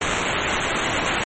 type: noise with sample-and-hold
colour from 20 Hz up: violet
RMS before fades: -23 dBFS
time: 0.01-1.24 s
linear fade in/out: 5 ms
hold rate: 4900 Hz
effects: MP3 32 kbps